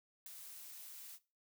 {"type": "noise with ADSR envelope", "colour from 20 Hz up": "blue", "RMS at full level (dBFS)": -45, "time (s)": [0.26, 1.19], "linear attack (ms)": 4, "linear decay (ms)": 7, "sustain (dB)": -7, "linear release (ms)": 49, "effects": ["noise-tail reverb RT60 0.3 s tail -18 dB re dry"]}